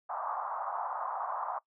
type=band-pass noise; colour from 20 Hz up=white; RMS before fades=-36 dBFS; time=0.09-1.59 s; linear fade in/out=10 ms; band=680 to 1200 Hz; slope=48 dB/octave; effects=noise-tail reverb RT60 0.1 s tail -21 dB re dry